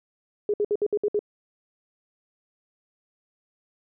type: tone bursts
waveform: sine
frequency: 415.3 Hz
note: G#4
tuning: in tune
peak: -20 dBFS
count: 7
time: 0.49-1.192 s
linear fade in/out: 2 ms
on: 48 ms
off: 61 ms
effects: none